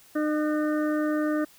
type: harmonic tone with a mistuned harmonic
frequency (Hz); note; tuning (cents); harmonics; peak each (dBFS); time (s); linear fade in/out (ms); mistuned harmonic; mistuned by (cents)
303.7; D#4; -42; 1 / 2 / 4 / 5 / 6; -24 / -30 / -36 / -38 / -40; 0.15-1.45; 10; 5; -22
effects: white hiss -55 dBFS RMS until 1.58 s